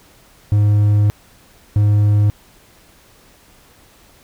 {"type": "tone bursts at uneven times", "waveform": "triangle", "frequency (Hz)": 103.83, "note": "G#2", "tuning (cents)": 0, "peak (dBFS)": -8, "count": 2, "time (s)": [[0.52, 1.1], [1.76, 2.3]], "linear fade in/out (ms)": 0, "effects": ["pink hiss -49 dBFS RMS until 4.23 s"]}